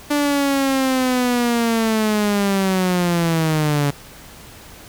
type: linear sweep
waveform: sawtooth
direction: down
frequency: 293.7 to 141.2 Hz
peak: -12 dBFS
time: 0.1-3.91 s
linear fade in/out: 10 ms
effects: pink hiss -41 dBFS RMS until 4.88 s